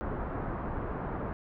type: low-pass noise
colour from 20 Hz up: pink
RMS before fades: -35 dBFS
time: 0.01-1.33 s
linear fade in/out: 0 ms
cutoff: 1400 Hz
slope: 24 dB/octave
effects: none